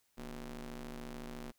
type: ring-modulated tone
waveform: sawtooth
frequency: 130.9 Hz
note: C3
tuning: 1 cent sharp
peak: -36 dBFS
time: 0.17-1.52 s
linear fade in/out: 20 ms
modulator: 104 Hz
effects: white hiss -75 dBFS RMS until 1.58 s